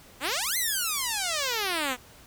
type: exponential two-way sweep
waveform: 5% pulse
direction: up then down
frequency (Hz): 240 to 2107 to 240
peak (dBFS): -15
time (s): 0.2-1.97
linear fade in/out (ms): 50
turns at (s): 0.57
effects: pink hiss -52 dBFS RMS until 2.26 s